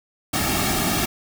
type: noise with comb filter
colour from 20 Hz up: pink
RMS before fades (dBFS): -22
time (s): 0.33-1.06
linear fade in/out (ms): 10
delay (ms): 2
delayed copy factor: -0.8
effects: none